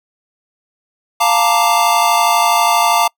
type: chord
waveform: square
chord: Bb major seventh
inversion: second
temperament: equal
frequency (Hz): 698.5 / 880 / 932.3 / 1174.7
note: F5 / A5 / Bb5 / D6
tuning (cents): 0 / 0 / 0 / 0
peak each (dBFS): -17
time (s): 1.2-3.08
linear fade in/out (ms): 10
effects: noise-tail reverb RT60 0.1 s tail -26 dB re dry